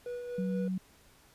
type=tone with tremolo; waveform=triangle; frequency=487.2 Hz; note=B4; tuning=24 cents flat; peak=-33 dBFS; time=0.06-0.68 s; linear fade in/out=2 ms; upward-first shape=sine; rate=4.2 Hz; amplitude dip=35%
type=tone; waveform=sine; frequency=186.4 Hz; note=F#3; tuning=13 cents sharp; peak=-30 dBFS; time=0.38-0.78 s; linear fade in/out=5 ms
effects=pink hiss -61 dBFS RMS until 1.34 s + resampled to 32000 Hz